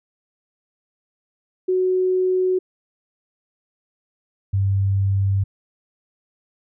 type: tone pair in turn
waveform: sine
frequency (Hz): 370 / 98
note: F#4 / G2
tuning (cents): 0 / 0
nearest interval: octave + major seventh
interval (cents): 2300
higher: first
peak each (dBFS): -16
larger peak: neither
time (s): 1.68-2.59 / 4.53-5.44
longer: neither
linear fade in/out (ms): 10
effects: none